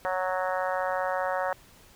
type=harmonic tone; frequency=185 Hz; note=F#3; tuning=in tune; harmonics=3 / 4 / 5 / 6 / 7 / 8 / 9 / 10; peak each=-30 / -32 / -34 / -36 / -37 / -38 / -39 / -40 dBFS; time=0.05-1.53 s; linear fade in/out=0 ms; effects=pink hiss -55 dBFS RMS until 1.95 s